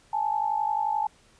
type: tone pair together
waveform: sine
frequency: 828.6 / 880 Hz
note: G#5 / A5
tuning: -4 / 0 cents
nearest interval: minor second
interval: 104 cents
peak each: -27 / -26 dBFS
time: 0.13-1.07 s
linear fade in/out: 5 ms
effects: pink hiss -59 dBFS RMS until 1.39 s + resampled to 22050 Hz